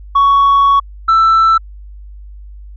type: tone pair in turn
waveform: sine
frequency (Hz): 1117 / 1328.3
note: C#6 / E6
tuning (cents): +13 / +13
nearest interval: minor third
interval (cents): 300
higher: second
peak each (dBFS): -4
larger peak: neither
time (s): 0.15-0.8 / 1.08-1.58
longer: first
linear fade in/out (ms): 10
effects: tanh soft clip ceiling -5 dBFS + added 50 Hz sine -30 dBFS peak until 2.76 s